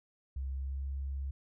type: tone with pitch glide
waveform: sine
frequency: 66.8 to 68.24 Hz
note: C2 to C#2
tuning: +36 to -27 cents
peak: -34 dBFS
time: 0.36-1.31 s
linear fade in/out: 5 ms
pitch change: +37 cents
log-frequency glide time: 0.5-0.84 s
effects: none